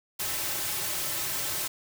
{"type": "noise with comb filter", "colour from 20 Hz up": "white", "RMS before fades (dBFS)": -31, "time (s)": [0.19, 1.68], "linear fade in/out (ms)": 10, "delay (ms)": 4.2, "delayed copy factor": -0.85, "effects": []}